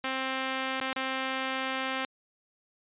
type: tone with dropouts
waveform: 5% pulse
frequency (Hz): 263.5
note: C4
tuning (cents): +12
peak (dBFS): -18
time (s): 0.04-2.05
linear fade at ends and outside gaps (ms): 1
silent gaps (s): 0.802-0.811 / 0.929-0.962
effects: resampled to 8000 Hz